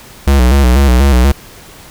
square tone with vibrato, 65.41 Hz, C2, in tune, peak -6 dBFS, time 0.27-1.32 s, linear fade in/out 5 ms, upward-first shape square, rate 4.1 Hz, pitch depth 100 cents each way, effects pink hiss -36 dBFS RMS until 1.9 s

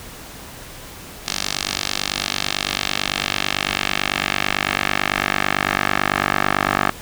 10% pulse tone with band-pass filter sweep, 49 Hz, G1, in tune, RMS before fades -22 dBFS, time 1.26-6.91 s, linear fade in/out 10 ms, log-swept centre 5100 to 1400 Hz, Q 1.3, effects pink hiss -37 dBFS RMS until 7.01 s

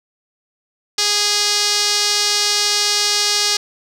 sawtooth tone with band-pass filter, 412.8 Hz, G#4, 10 cents flat, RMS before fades -17 dBFS, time 0.98-3.57 s, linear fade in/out 5 ms, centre 5100 Hz, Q 2.5, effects none

